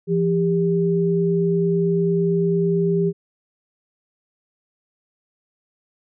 sine tone pair together, 170 / 398.9 Hz, F3 / G4, -46 / +30 cents, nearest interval octave + minor third, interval 1476 cents, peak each -19 dBFS, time 0.07-3.13 s, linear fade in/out 50 ms, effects none

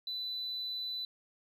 sine tone, 3991 Hz, B7, 17 cents sharp, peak -34 dBFS, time 0.07-1.05 s, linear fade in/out 2 ms, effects tanh soft clip ceiling -32 dBFS

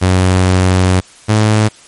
sawtooth tone pair in turn, 92.5 / 107.54 Hz, F#2 / A2, 0 / -39 cents, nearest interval minor third, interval 261 cents, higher second, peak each -4 dBFS, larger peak neither, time 0.01-1.01 / 1.28-1.69 s, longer first, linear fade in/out 20 ms, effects white hiss -41 dBFS RMS until 1.87 s + MP3 48 kbps

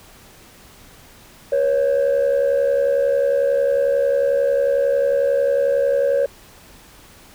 sine tone pair together, 483.3 / 554.4 Hz, B4 / C#5, -38 / 0 cents, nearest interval major second, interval 238 cents, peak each -18 / -14 dBFS, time 1.52-6.26 s, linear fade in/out 5 ms, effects tanh soft clip ceiling -12 dBFS + pink hiss -46 dBFS RMS until 7.34 s

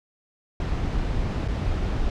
brown noise with dropouts, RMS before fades -25 dBFS, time 0.6-2.1 s, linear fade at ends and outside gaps 2 ms, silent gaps 1.479-1.483 s, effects low-pass 5000 Hz 12 dB/octave

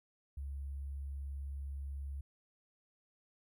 sine tone with sample-and-hold, 69.3 Hz, C#2, in tune, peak -39 dBFS, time 0.37-2.21 s, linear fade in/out 5 ms, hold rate 11025 Hz, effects none

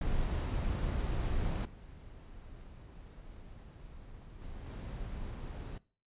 brown noise with level steps, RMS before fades -33 / -50 / -45 / -41 dBFS, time 0.01-5.78 s, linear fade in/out 5 ms, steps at 1.65 / 4.41 / 4.66 s, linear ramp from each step 5 ms, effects noise-tail reverb RT60 0.4 s tail -20 dB re dry + resampled to 8000 Hz

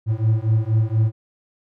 triangle beating tone pair, 108.2 / 112.4 Hz, A2 / A2, -29 / +37 cents, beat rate 4.2 Hz, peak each -17 dBFS, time 0.06-1.12 s, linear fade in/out 50 ms, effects none

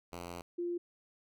5% pulse / sine tone pair in turn, 87 / 348 Hz, F2 / F4, -6 / -6 cents, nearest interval 2 octaves, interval 2400 cents, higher second, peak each -31 / -33 dBFS, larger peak first, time 0.12-0.42 / 0.58-0.78 s, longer first, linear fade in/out 10 ms, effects none

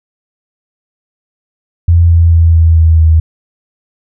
sine tone with pitch steps, 85 / 83.98 / 82.96 / 81.96 / 80.97 / 80 Hz, F2 / E2 / E2 / E2 / E2 / D#2, -46 / +33 / +12 / -9 / -30 / +49 cents, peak -3 dBFS, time 1.88-3.2 s, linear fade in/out 5 ms, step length 220 ms, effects none

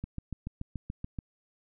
click train, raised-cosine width 5 ms, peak -23 dBFS, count 9, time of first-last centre 0.04-1.188 s, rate 6.97 Hz, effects none

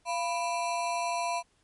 square ring-modulated tone, 839 Hz, G#5, 17 cents sharp, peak -26 dBFS, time 0.05-1.43 s, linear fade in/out 50 ms, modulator 149 Hz, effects pink hiss -69 dBFS RMS until 1.63 s + MP3 48 kbps

